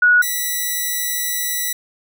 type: tone pair in turn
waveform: sine / 5% pulse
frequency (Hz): 1461 / 1958.1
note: F#6 / B6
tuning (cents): -22 / -15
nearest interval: perfect fourth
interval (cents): 507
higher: second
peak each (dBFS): -9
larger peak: neither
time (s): 0.02-0.22 / 0.22-1.73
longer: second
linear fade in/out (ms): 5
effects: none